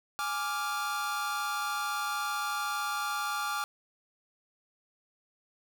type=chord; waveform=45% pulse; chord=D diminished; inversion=second; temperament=equal; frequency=830.6 / 1174.7 / 1396.9 Hz; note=Ab5 / D6 / F6; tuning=0 / 0 / 0 cents; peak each=-37 / -34 / -35 dBFS; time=0.19-3.64 s; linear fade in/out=0 ms; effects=none